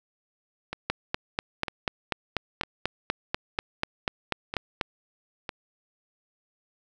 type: two click trains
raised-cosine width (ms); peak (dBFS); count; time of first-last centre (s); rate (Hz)
0.3; -9 / -16; 17 / 6; 0.9-4.812 / 0.73-5.492; 4.09 / 1.05
effects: none